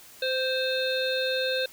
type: harmonic tone with a mistuned harmonic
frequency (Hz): 523.3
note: C5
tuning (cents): 0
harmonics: 1 / 3 / 5 / 7 / 8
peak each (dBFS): -27 / -32 / -35 / -32 / -34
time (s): 0.22-1.66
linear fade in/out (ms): 5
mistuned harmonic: 1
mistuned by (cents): -18
effects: white hiss -50 dBFS RMS until 1.72 s